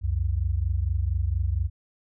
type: tone pair together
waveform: sine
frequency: 65.1 / 89.4 Hz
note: C2 / F2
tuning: -8 / +41 cents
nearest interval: perfect fourth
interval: 549 cents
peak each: -25 dBFS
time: 0.01-1.7 s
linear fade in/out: 50 ms
effects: none